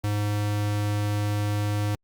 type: tone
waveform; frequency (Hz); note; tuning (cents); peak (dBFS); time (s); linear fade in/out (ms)
square; 103.83; G#2; 0; -24; 0.04-1.95; 0
effects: Opus 48 kbps